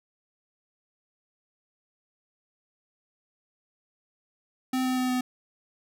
square tone with pitch steps, 257.9 / 256 / 254.1 / 252.2 Hz, C4 / C4 / B3 / B3, -25 / -38 / +49 / +36 cents, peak -25 dBFS, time 4.73-5.21 s, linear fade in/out 5 ms, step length 120 ms, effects none

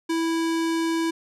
square tone with low-pass filter, 328.9 Hz, E4, 4 cents flat, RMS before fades -24 dBFS, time 0.09-1.11 s, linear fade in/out 10 ms, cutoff 9800 Hz, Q 0.71, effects none

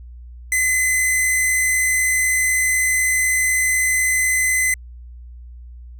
sawtooth tone pair together, 2032 / 4064 Hz, B6 / B7, +49 / +49 cents, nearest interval octave, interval 1200 cents, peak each -12 / -20 dBFS, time 0.52-4.74 s, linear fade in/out 2 ms, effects added 60 Hz sine -35 dBFS peak until 5.99 s

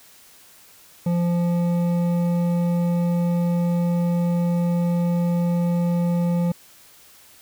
triangle tone with hard clipping, 173.2 Hz, F3, 14 cents flat, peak -20 dBFS, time 1.06-6.52 s, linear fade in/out 5 ms, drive 13 dB, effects white hiss -50 dBFS RMS until 7.41 s

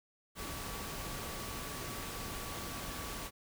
sine tone in noise, 1142 Hz, D6, 49 cents flat, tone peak -50 dBFS, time 0.35-3.31 s, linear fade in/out 50 ms, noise pink, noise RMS -42 dBFS, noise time 0.35-3.31 s, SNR -11 dB, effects none

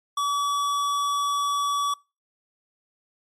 sine tone with hard clipping, 1143 Hz, D6, 47 cents flat, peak -24 dBFS, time 0.17-1.94 s, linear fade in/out 5 ms, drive 15 dB, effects noise-tail reverb RT60 0.3 s tail -25 dB re dry + MP3 64 kbps

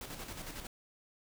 pink noise with tremolo, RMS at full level -43 dBFS, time 0.01-0.67 s, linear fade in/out 2 ms, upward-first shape square, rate 11 Hz, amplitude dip 45%, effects none

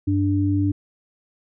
sine tone pair together, 98 / 293.4 Hz, G2 / D4, 0 / -2 cents, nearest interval octave + perfect fifth, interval 1898 cents, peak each -20 dBFS, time 0.07-0.72 s, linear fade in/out 10 ms, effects none

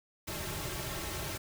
pink noise with comb filter, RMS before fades -38 dBFS, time 0.27-1.38 s, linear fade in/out 10 ms, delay 4.1 ms, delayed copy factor -0.7, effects none

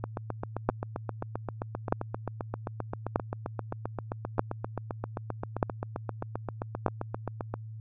two click trains, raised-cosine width 1 ms, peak -18 / -9 dBFS, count 58 / 6, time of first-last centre 0.04-7.54 / 0.69-6.863 s, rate 7.6 / 0.81 Hz, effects added 110 Hz sine -39 dBFS peak until 7.8 s

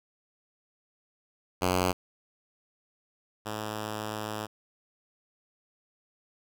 5% pulse tone pair in turn, 91.3 / 107.3 Hz, F#2 / A2, -23 / -43 cents, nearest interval minor third, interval 280 cents, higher second, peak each -13 / -22 dBFS, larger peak first, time 1.61-1.93 / 3.45-4.47 s, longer second, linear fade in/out 20 ms, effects none

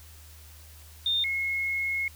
sine tone pair in turn, 3634 / 2168 Hz, A#7 / C#7, -45 / -39 cents, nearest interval major sixth, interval 894 cents, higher first, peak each -23 / -26 dBFS, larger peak first, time 1.06-1.24 / 1.24-2.08 s, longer second, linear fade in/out 2 ms, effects added 77 Hz sine -48 dBFS peak until 2.15 s + white hiss -53 dBFS RMS until 2.15 s

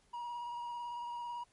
triangle tone with vibrato, 956 Hz, A#5, 43 cents sharp, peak -37 dBFS, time 0.13-1.44 s, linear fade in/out 10 ms, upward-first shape square, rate 18 Hz, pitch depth 16 cents each way, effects pink hiss -70 dBFS RMS until 1.52 s + MP3 48 kbps

